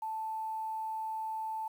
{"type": "tone with quantisation", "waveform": "sine", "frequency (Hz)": 880, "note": "A5", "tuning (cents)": 0, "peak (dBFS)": -34, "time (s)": [0.02, 1.68], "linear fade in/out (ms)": 5, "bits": 10, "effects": []}